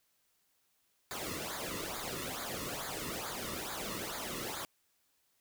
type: noise with flanger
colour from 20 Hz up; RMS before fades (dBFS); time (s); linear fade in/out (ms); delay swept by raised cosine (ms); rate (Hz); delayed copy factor
pink; -40; 1.11-4.65; 0; 0.35 to 1.31; 2.3; -0.8
effects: white hiss -75 dBFS RMS until 5.4 s